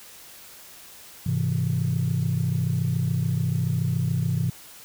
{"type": "chord", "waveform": "sine", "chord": "Ab augmented", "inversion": "none", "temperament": "equal", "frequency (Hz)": [103.83, 130.81, 164.81], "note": ["Ab2", "C3", "E3"], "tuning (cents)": [0, 0, 0], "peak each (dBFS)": [-26, -24, -25], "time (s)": [1.26, 4.5], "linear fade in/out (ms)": 5, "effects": ["tanh soft clip ceiling -15 dBFS", "white hiss -46 dBFS RMS until 4.84 s"]}